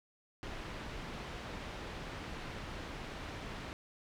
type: low-pass noise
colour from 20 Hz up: pink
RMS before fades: -44 dBFS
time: 0.43-3.73 s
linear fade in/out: 0 ms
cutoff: 3500 Hz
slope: 12 dB/octave
effects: none